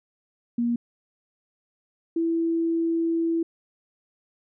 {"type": "tone pair in turn", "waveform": "sine", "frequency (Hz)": [237.2, 331.3], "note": ["A#3", "E4"], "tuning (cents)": [30, 9], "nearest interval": "tritone", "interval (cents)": 579, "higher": "second", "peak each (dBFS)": -21, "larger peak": "neither", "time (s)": [[0.58, 0.76], [2.16, 3.43]], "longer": "second", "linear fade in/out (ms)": 5, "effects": []}